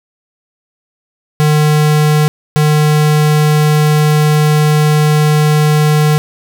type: tone pair in turn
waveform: square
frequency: 151.4 / 151.4 Hz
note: D#3 / D#3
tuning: -47 / -47 cents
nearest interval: unison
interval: 0 cents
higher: neither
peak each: -8 dBFS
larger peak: neither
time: 1.4-2.28 / 2.56-6.18 s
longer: second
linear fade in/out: 0 ms
effects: none